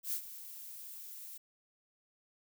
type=noise with ADSR envelope; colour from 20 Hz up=violet; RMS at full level=-34 dBFS; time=0.03-1.38 s; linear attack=97 ms; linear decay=80 ms; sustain=-14 dB; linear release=8 ms; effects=none